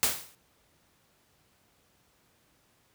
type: noise with exponential decay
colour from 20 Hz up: white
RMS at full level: -22 dBFS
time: 0.03-0.35 s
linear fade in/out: 0 ms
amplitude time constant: 69 ms
effects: pink hiss -67 dBFS RMS until 2.94 s + high-pass 60 Hz 12 dB/octave